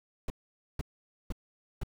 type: noise bursts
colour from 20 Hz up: brown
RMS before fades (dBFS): -32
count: 4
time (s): 0.28-1.834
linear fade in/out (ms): 2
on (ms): 21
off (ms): 490
effects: none